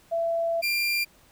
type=tone pair in turn; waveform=sine / 30% pulse; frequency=669 / 2384 Hz; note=E5 / D7; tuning=+25 / +25 cents; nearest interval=octave + minor seventh; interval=2200 cents; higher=second; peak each=-23 / -21 dBFS; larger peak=second; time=0.11-0.62 / 0.62-1.05 s; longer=first; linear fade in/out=20 ms; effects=pink hiss -58 dBFS RMS until 1.31 s